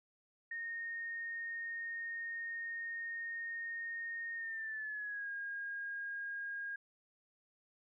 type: tone with pitch glide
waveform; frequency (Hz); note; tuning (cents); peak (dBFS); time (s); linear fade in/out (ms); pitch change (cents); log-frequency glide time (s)
sine; 1847 to 1626.6; A#6 to G#6; -16 to -36; -39; 0.51-6.76; 5; -220; 4.36-5.3
effects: none